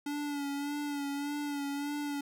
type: tone with vibrato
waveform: square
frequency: 287 Hz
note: D4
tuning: 40 cents flat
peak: -34 dBFS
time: 0.06-2.21 s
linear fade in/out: 5 ms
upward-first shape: sine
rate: 1.7 Hz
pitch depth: 35 cents each way
effects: none